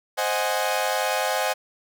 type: chord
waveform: sawtooth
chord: Ab dominant seventh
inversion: first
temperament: equal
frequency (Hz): 523.3 / 622.3 / 740 / 830.6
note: C5 / Eb5 / Gb5 / Ab5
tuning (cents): 0 / 0 / 0 / 0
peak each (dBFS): -24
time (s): 0.17-1.54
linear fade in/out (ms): 20
effects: none